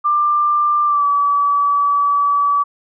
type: tone with pitch glide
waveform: sine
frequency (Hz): 1188 to 1146.9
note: D6 to D6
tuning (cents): +20 to -41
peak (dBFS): -12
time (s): 0.04-2.64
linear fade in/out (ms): 20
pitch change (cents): -61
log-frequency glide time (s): 0.85-1.06
effects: none